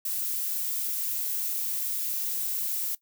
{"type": "noise", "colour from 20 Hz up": "violet", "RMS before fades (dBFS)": -30, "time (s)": [0.05, 2.95], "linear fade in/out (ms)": 5, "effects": ["noise-tail reverb RT60 0.1 s tail -18 dB re dry"]}